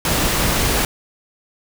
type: noise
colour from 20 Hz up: pink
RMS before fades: -18 dBFS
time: 0.05-0.85 s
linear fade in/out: 2 ms
effects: none